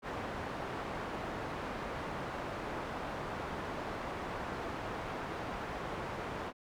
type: low-pass noise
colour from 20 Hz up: white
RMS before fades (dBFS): -40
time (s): 0.02-6.53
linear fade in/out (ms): 50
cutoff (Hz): 1100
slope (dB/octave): 12
effects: none